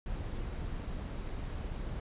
brown noise, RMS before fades -38 dBFS, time 0.06-2 s, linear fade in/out 2 ms, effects resampled to 8000 Hz

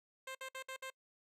10% pulse tone bursts, 526 Hz, C5, 9 cents sharp, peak -35 dBFS, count 5, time 0.27-0.902 s, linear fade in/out 5 ms, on 80 ms, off 58 ms, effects noise-tail reverb RT60 0.1 s tail -25 dB re dry + low-pass 12000 Hz 12 dB/octave

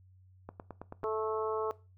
click train, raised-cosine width 1 ms, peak -28 dBFS, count 6, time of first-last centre 0.49-1.033 s, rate 9.21 Hz
harmonic tone, 218.4 Hz, A3, 13 cents flat, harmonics 2 / 3 / 4 / 5 / 6, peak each -32 / -40 / -41 / -39 / -42 dBFS, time 1.04-1.71 s, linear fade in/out 0 ms
effects noise-tail reverb RT60 0.3 s tail -19 dB re dry + added 93 Hz sine -57 dBFS peak until 1.97 s

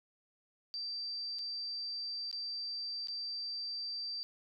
sine tone with dropouts, 4676 Hz, D8, 8 cents flat, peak -37 dBFS, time 0.74-4.23 s, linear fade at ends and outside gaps 0 ms, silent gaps 1.386-1.391 / 2.313-2.328 / 3.072-3.084 s, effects none

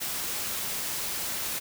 white noise, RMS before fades -32 dBFS, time 0-1.6 s, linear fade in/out 20 ms, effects none

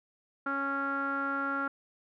sawtooth tone with low-pass filter, 276.5 Hz, C#4, 4 cents flat, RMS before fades -32 dBFS, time 0.46-1.68 s, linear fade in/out 5 ms, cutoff 1400 Hz, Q 9.7, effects none

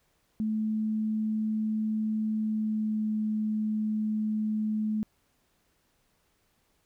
sine tone with pitch glide, 216.9 to 215 Hz, A3 to A3, -25 to -40 cents, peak -26 dBFS, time 0.4-5.03 s, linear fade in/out 0 ms, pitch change -15 cents, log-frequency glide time 2.37-3.15 s, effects pink hiss -71 dBFS RMS until 6.85 s

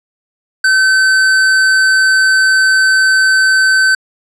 triangle tone with hard clipping, 1534 Hz, G6, 38 cents flat, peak -9 dBFS, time 0.64-3.95 s, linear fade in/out 5 ms, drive 18 dB, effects low-pass 9000 Hz 12 dB/octave

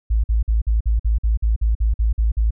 sine tone bursts, 55 Hz, A1, in tune, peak -14 dBFS, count 13, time 0.1-2.508 s, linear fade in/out 10 ms, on 140 ms, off 49 ms, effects none

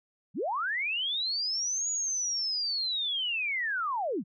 sine linear two-way sweep, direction up then down, 127.2 to 6850 to 140.5 Hz, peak -28 dBFS, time 0.34-4.24 s, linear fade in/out 50 ms, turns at 1.9 s, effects none

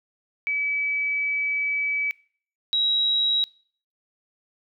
sine tone pair in turn, 2291 / 3853 Hz, D7 / B7, -44 / -44 cents, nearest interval major sixth, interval 900 cents, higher second, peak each -22 / -19 dBFS, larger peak second, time 0.47-2.11 / 2.73-3.44 s, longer first, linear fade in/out 0 ms, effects noise-tail reverb RT60 0.5 s tail -23 dB re dry

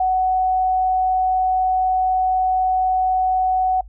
sine tone, 746 Hz, F#5, 14 cents sharp, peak -15 dBFS, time 0-3.81 s, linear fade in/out 5 ms, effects noise-tail reverb RT60 0.1 s tail -24 dB re dry + added 50 Hz sine -37 dBFS peak until 3.88 s

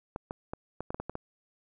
clicks, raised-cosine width 1 ms, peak -21 dBFS, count 9, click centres 0.161 / 0.309 / 0.535 / 0.806 / 0.905 / 0.945 / 1 / 1.096 / 1.154 s, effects none

